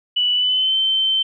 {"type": "tone with pitch glide", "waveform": "sine", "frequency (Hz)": [2960, 3095], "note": ["F#7", "G7"], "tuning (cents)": [0, -23], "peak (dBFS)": -15, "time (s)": [0.16, 1.23], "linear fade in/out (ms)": 10, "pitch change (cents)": 77, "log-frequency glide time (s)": [0.34, 0.76], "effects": []}